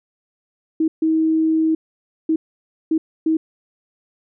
sine tone bursts at uneven times, 319 Hz, D#4, 43 cents sharp, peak -14 dBFS, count 5, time 0.8-0.88 / 1.02-1.75 / 2.29-2.36 / 2.91-2.98 / 3.26-3.37 s, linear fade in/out 5 ms, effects none

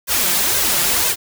white noise with flanger, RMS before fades -17 dBFS, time 0.07-1.16 s, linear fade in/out 50 ms, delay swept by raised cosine 1.9 to 5.8 ms, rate 2 Hz, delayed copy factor +0.7, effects none

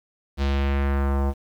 square tone with low-pass filter sweep, 69.3 Hz, C#2, in tune, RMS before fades -22 dBFS, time 0.37-1.34 s, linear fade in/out 50 ms, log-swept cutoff 4500 to 820 Hz, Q 1.5, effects 8-bit

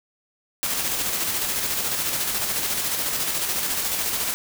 white noise with tremolo, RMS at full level -24 dBFS, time 0.63-4.34 s, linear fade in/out 0 ms, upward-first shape square, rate 14 Hz, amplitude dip 30%, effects none

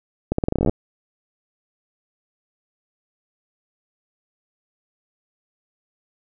accelerating click train, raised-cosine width 2 ms, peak -6 dBFS, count 14, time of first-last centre 0.32-0.695 s, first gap 64 ms, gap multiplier 0.85, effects none

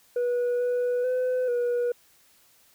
sine tone with pitch steps, 487 / 491.3 / 506 / 483.6 Hz, B4 / B4 / B4 / B4, -24 / -9 / +42 / -36 cents, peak -20 dBFS, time 0.16-1.92 s, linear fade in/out 5 ms, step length 440 ms, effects tanh soft clip ceiling -22 dBFS + white hiss -60 dBFS RMS until 2.74 s

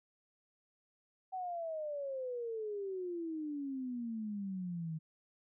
sine exponential sweep, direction down, 761 to 155.8 Hz, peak -37 dBFS, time 1.32-4.99 s, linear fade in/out 20 ms, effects none

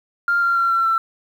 sine tone with pitch steps, 1396.9 / 1382.5 / 1368.2 / 1354 / 1340 Hz, F6 / F6 / F6 / E6 / E6, 0 / -18 / -36 / +46 / +28 cents, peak -14 dBFS, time 0.28-0.98 s, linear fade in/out 2 ms, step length 140 ms, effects tanh soft clip ceiling -10 dBFS + 8-bit

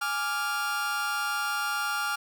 40% pulse chord, D diminished, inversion second, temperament equal, 830.6 / 1174.7 / 1396.9 Hz, Ab5 / D6 / F6, 0 / 0 / 0 cents, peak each -34 / -34 / -28 dBFS, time 0.01-2.16 s, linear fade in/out 10 ms, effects none

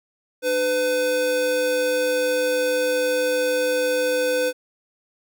square tone pair together, 299.6 / 503.9 Hz, D4 / B4, +35 / +35 cents, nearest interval major sixth, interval 900 cents, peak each -32 / -20 dBFS, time 0.42-4.53 s, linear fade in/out 50 ms, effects none

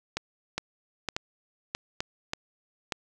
two click trains, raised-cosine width 0.2 ms, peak -12 / -12 dBFS, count 4 / 4, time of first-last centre 0.58-2.334 / 0.17-2.922 s, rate 1.71 / 1.09 Hz, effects none

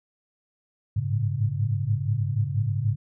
sine tone cluster, 100.4 / 106.6 / 110.8 / 139.2 Hz, G2 / G#2 / A2 / C#3, +42 / +46 / +13 / +8 cents, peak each -28 dBFS, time 0.96-2.96 s, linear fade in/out 10 ms, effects none

